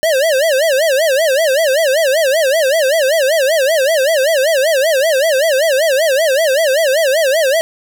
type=tone with vibrato; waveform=square; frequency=586 Hz; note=D5; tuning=4 cents flat; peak=-11 dBFS; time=0.03-7.61 s; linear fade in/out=0 ms; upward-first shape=sine; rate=5.2 Hz; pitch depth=220 cents each way; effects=none